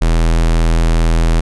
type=tone; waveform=square; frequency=41.2 Hz; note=E1; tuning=in tune; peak=-10 dBFS; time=0.01-1.41 s; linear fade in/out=10 ms; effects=resampled to 24000 Hz

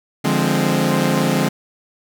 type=chord; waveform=sawtooth; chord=D half-diminished seventh; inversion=none; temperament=equal with one note detuned; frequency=148.97 / 174.61 / 207.7 / 261.6 Hz; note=D3 / F3 / Ab3 / C4; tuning=+25 / 0 / 0 / 0 cents; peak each=-17 dBFS; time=0.24-1.49 s; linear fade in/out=10 ms; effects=none

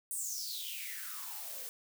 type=noise with high-pass filter sweep; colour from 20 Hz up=blue; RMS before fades=-41 dBFS; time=0.11-1.69 s; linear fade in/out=0 ms; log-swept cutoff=9200 to 430 Hz; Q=7.9; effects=none

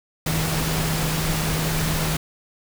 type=tone in noise; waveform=sine; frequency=158.6 Hz; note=D#3; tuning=33 cents sharp; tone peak=-24 dBFS; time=0.26-2.17 s; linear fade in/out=5 ms; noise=pink; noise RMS=-25 dBFS; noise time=0.26-2.17 s; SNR=-2 dB; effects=none

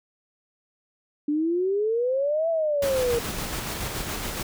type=exponential two-way sweep; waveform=sine; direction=up then down; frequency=289.5 to 670 to 463.1 Hz; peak=-21 dBFS; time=1.28-3.19 s; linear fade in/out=5 ms; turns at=2.49 s
type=noise with tremolo; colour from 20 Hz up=pink; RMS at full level=-30 dBFS; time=2.82-4.43 s; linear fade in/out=5 ms; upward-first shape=square; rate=7.1 Hz; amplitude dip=25%
effects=none

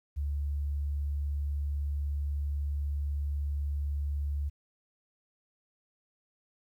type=tone; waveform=sine; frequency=71.9 Hz; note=D2; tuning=36 cents flat; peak=-29 dBFS; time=0.16-4.5 s; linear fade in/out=20 ms; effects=11-bit

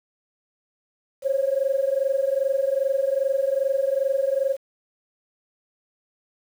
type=tone pair together; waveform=sine; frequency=531.9 / 554.4 Hz; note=C5 / C#5; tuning=+28 / 0 cents; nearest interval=minor second; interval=72 cents; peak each=-22 dBFS; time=1.22-4.57 s; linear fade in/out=50 ms; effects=tanh soft clip ceiling -12 dBFS + 8-bit

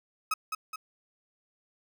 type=tone with echo; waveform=35% pulse; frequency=1275 Hz; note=D#6; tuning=42 cents sharp; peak=-24 dBFS; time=0.31-0.34 s; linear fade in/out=5 ms; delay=210 ms; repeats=2; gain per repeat=-5 dB; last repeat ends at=0.76 s; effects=none

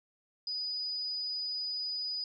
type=tone; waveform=sine; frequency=4958 Hz; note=D#8; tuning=7 cents flat; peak=-33 dBFS; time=0.47-2.24 s; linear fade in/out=2 ms; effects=none

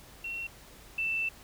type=tone pair in turn; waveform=sine; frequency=2724 / 2663 Hz; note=F7 / E7; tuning=-44 / +17 cents; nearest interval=unison; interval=39 cents; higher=first; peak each=-34 / -28 dBFS; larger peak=second; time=0.24-0.47 / 0.98-1.29 s; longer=second; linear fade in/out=5 ms; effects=added 50 Hz sine -58 dBFS peak until 1.43 s + pink hiss -53 dBFS RMS until 1.43 s

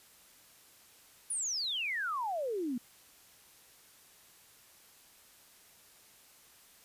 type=exponential sweep; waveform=sine; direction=down; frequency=10130 to 230.9 Hz; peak=-32 dBFS; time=1.3-2.78 s; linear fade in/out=5 ms; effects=white hiss -60 dBFS RMS until 6.84 s + resampled to 32000 Hz

